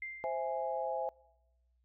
sine tone with exponential decay, 2093 Hz, C7, in tune, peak -37 dBFS, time 0.02-0.85 s, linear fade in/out 2 ms, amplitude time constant 180 ms
sine chord, C augmented, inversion none, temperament equal, 523.3 / 659.3 / 830.6 Hz, C5 / E5 / G#5, 0 / 0 / 0 cents, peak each -37 dBFS, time 0.24-1.09 s, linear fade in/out 0 ms
effects noise-tail reverb RT60 1.0 s tail -25 dB re dry + added 61 Hz sine -70 dBFS peak until 1.84 s

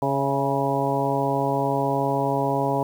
harmonic tone with a mistuned harmonic, 138.59 Hz, C#3, in tune, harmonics 1 / 2 / 3 / 4 / 5 / 6 / 7, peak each -28 / -28 / -28 / -28 / -28 / -28 / -28 dBFS, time 0.02-2.83 s, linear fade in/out 2 ms, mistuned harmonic 5, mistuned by -42 cents, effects 8-bit

